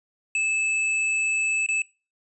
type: tone with dropouts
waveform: square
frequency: 2616 Hz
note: E7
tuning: 14 cents flat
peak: -22 dBFS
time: 0.35-1.82 s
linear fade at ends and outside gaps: 2 ms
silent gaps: 1.663-1.687 s
effects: noise-tail reverb RT60 0.3 s tail -20 dB re dry + resampled to 22050 Hz